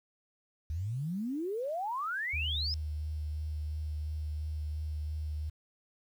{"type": "exponential sweep", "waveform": "sine", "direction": "up", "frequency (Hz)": [73.42, 5274], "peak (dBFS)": -32, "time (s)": [0.7, 2.74], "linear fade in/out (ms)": 0}
{"type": "tone with vibrato", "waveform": "sine", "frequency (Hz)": 76.5, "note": "D#2", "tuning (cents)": -29, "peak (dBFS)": -33, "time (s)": [2.33, 5.5], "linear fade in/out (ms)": 10, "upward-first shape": "sine", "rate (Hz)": 2.9, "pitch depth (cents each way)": 17}
{"effects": ["10-bit"]}